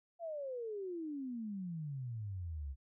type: exponential sweep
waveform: sine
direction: down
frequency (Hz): 695 to 65.1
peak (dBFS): -39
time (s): 0.19-2.76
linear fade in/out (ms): 50
effects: none